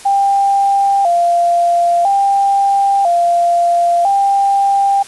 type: tone with vibrato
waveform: sine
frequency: 741 Hz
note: F#5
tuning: 2 cents sharp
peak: -9 dBFS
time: 0.05-5.03 s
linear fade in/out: 10 ms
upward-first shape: square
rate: 0.5 Hz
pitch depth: 120 cents each way
effects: white hiss -35 dBFS RMS until 5.07 s + resampled to 24000 Hz